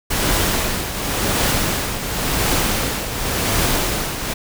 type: noise with tremolo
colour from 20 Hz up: pink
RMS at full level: -17 dBFS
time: 0.1-4.34 s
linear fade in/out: 10 ms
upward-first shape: triangle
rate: 0.92 Hz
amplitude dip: 65%
effects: none